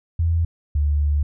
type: tone pair in turn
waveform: sine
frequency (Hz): 83.3 / 73.3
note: E2 / D2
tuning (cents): +19 / -3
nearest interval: major second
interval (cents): 222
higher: first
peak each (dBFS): -16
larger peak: neither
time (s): 0.19-0.45 / 0.75-1.23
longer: second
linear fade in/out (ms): 5
effects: none